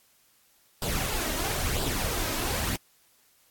pink noise with flanger, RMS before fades -29 dBFS, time 0.82-2.76 s, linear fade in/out 2 ms, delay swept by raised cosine 0.23 to 3.23 ms, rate 1 Hz, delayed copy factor +0.55, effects white hiss -63 dBFS RMS until 3.5 s + AAC 64 kbps

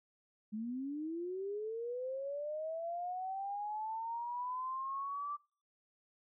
sine linear sweep, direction up, 207.7 to 1174.7 Hz, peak -37 dBFS, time 0.52-5.37 s, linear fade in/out 20 ms, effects noise-tail reverb RT60 0.4 s tail -23 dB re dry

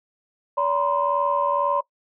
sine tone cluster, 572 / 954 / 1036 Hz, D5 / A#5 / C6, -46 / +40 / -17 cents, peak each -23 dBFS, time 0.57-1.81 s, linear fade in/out 10 ms, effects noise-tail reverb RT60 0.1 s tail -20 dB re dry + tanh soft clip ceiling -9 dBFS

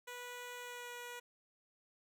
10% pulse tone with pitch glide, 490 to 484.7 Hz, B4 to B4, -14 to -32 cents, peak -37 dBFS, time 0.07-1.2 s, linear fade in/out 10 ms, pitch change -18 cents, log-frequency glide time 0.59-0.91 s, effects none

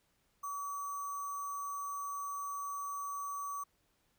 sine tone with sample-and-hold, 1138 Hz, C#6, 45 cents sharp, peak -37 dBFS, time 0.43-3.64 s, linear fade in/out 10 ms, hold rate 7350 Hz, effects pink hiss -75 dBFS RMS until 4.18 s

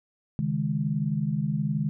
sine chord, C# suspended second, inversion none, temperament equal with one note detuned, 136.6 / 155.56 / 207.7 Hz, C#3 / D#3 / G#3, -25 / 0 / 0 cents, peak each -30 / -27 / -29 dBFS, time 0.39-1.89 s, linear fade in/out 0 ms, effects none

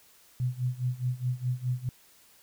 sine tone with tremolo, 125.5 Hz, B2, 28 cents sharp, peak -24 dBFS, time 0.4-1.89 s, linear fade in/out 0 ms, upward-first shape sine, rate 4.8 Hz, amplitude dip 90%, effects white hiss -59 dBFS RMS until 2.42 s

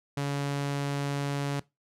sawtooth tone, 141.6 Hz, C#3, 37 cents sharp, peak -24 dBFS, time 0.17-1.6 s, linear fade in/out 5 ms, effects noise-tail reverb RT60 0.2 s tail -20 dB re dry + low-pass 10000 Hz 12 dB/octave

